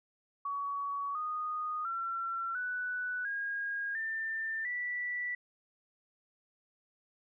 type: tone with pitch steps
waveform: sine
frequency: 1127 / 1236.1 / 1355.8 / 1487.1 / 1631.1 / 1789 / 1962.2 Hz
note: C#6 / D#6 / E6 / F#6 / G#6 / A6 / B6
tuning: +28 / -12 / +48 / +8 / -32 / +28 / -12 cents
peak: -33 dBFS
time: 0.45-5.35 s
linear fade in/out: 5 ms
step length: 700 ms
effects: none